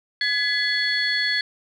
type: tone cluster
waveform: sine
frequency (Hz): 1690 / 2008 / 3394 / 4381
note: G#6 / B6 / G#7 / C#8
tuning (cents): +30 / +28 / +37 / -21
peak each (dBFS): -23 / -26 / -28 / -24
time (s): 0.21-1.41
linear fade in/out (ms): 2
effects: tanh soft clip ceiling -11 dBFS